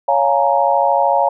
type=chord; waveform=sine; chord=Bb minor seventh; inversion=first; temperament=just; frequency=559.4 / 699.2 / 839.1 / 932.3 Hz; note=Db5 / F5 / Ab5 / Bb5; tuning=+16 / +2 / +18 / 0 cents; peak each=-17 dBFS; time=0.08-1.29 s; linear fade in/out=5 ms; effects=none